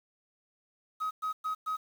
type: tone bursts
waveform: triangle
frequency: 1266 Hz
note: D#6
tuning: 30 cents sharp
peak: -27 dBFS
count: 4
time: 1-1.77 s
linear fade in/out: 20 ms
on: 110 ms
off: 110 ms
effects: tanh soft clip ceiling -25 dBFS + 9-bit